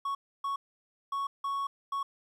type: tone bursts at uneven times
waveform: triangle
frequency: 1110 Hz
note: C#6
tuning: 2 cents sharp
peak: -28 dBFS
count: 5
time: 0.05-0.15 / 0.44-0.56 / 1.12-1.27 / 1.44-1.67 / 1.92-2.03 s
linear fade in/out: 5 ms
effects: 11-bit